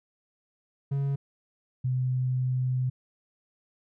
triangle / sine tone pair in turn, 139 / 127.72 Hz, C#3 / C3, +5 / -41 cents, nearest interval minor second, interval 146 cents, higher first, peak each -23 / -24 dBFS, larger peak first, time 0.91-1.16 / 1.84-2.9 s, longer second, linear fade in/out 10 ms, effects none

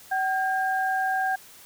sine tone pair together, 760.5 / 1609 Hz, F#5 / G6, +47 / +45 cents, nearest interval octave + minor second, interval 1298 cents, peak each -24 / -27 dBFS, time 0.11-1.36 s, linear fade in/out 10 ms, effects white hiss -49 dBFS RMS until 1.65 s

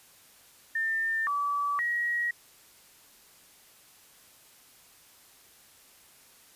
sine tone with pitch steps, 1799 / 1150 / 1902 Hz, A6 / D6 / A#6, +38 / -37 / +34 cents, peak -26 dBFS, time 0.75-2.31 s, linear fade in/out 5 ms, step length 520 ms, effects white hiss -57 dBFS RMS until 6.55 s + resampled to 32000 Hz

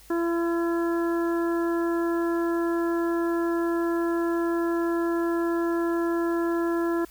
harmonic tone, 338.2 Hz, E4, 44 cents sharp, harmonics 1 / 2 / 3 / 4 / 5, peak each -23 / -35 / -35 / -37 / -38 dBFS, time 0.1-7.05 s, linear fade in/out 5 ms, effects added 50 Hz sine -53 dBFS peak until 7.1 s + white hiss -53 dBFS RMS until 7.1 s

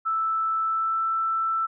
sine tone with pitch glide, 1318.5 to 1328.4 Hz, E6 to E6, 0 to +13 cents, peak -22 dBFS, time 0.05-1.67 s, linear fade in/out 20 ms, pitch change +13 cents, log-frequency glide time 0.63-1.04 s, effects none

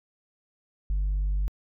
sine tone, 49 Hz, G1, in tune, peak -21 dBFS, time 0.9-1.48 s, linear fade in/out 0 ms, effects tanh soft clip ceiling -22 dBFS

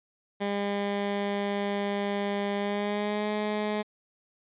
15% pulse tone with pitch glide, 201.9 to 210.8 Hz, G#3 to G#3, -49 to +26 cents, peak -21 dBFS, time 0.4-3.83 s, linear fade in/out 20 ms, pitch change +75 cents, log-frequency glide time 2.57-3.3 s, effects resampled to 8000 Hz

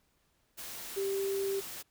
sine tone in noise, 392 Hz, G4, in tune, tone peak -30 dBFS, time 0.96-1.61 s, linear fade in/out 20 ms, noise white, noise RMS -43 dBFS, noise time 0.57-1.83 s, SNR +10 dB, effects pink hiss -73 dBFS RMS until 1.9 s

